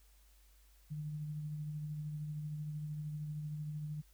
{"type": "tone with tremolo", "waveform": "sine", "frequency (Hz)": 150.9, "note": "D3", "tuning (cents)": 47, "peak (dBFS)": -37, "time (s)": [0.9, 4.02], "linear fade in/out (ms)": 20, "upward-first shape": "triangle", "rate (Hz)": 13, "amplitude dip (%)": 35, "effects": ["added 50 Hz sine -62 dBFS peak until 4.13 s", "white hiss -70 dBFS RMS until 4.13 s"]}